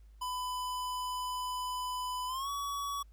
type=tone with pitch glide; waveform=square; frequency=1001 to 1130.1 Hz; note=B5 to C#6; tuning=+23 to +33 cents; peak=-35 dBFS; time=0.21-3.03 s; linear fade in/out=10 ms; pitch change=+210 cents; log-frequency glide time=2.27-2.49 s; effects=added 52 Hz sine -53 dBFS peak until 3.12 s + pink hiss -75 dBFS RMS until 3.12 s